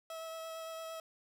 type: tone with vibrato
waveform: 30% pulse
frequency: 649 Hz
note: E5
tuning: 27 cents flat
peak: -39 dBFS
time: 0.1-1 s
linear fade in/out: 2 ms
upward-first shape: sine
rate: 8.8 Hz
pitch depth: 11 cents each way
effects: none